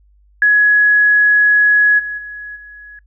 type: tone with level steps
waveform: sine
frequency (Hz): 1680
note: G#6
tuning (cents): +19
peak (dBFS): -7 / -20 / -26 / -33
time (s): 0.42-2.99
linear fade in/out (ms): 2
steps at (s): 1.98 / 2.17 / 2.55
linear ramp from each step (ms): 20
effects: noise-tail reverb RT60 0.1 s tail -23 dB re dry + added 50 Hz sine -48 dBFS peak until 3.06 s